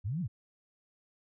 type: linear two-way sweep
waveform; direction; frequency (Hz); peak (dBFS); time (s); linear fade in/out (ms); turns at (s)
sine; up then down; 82.41 to 190 to 82.41; -31; 0.04-0.28; 20; 0.21
effects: none